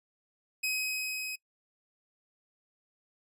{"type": "tone with level ramp", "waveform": "sawtooth", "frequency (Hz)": 2531, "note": "D#7", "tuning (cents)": 29, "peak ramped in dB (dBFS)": [-25, -32], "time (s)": [0.63, 1.36], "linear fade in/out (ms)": 10, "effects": ["noise-tail reverb RT60 0.1 s tail -23 dB re dry", "resampled to 32000 Hz"]}